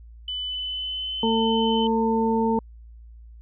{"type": "tone with pitch glide", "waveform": "sine", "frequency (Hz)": [3000, 3049], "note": ["F#7", "G7"], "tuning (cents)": [23, -49], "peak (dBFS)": -27, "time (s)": [0.28, 1.87], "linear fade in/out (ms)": 2, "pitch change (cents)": 28, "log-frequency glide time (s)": [0.47, 1.23]}
{"type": "harmonic tone", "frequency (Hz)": 225.1, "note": "A3", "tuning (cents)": 40, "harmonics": [1, 2, 4], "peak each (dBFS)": [-22, -24, -25], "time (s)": [1.23, 2.59], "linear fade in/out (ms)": 2}
{"effects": ["added 57 Hz sine -42 dBFS peak until 3.41 s"]}